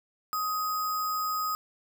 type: tone with sample-and-hold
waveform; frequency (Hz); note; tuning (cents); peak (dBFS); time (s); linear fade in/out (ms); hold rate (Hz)
sine; 1253; D#6; +12; -27; 0.33-1.55; 0; 6300
effects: none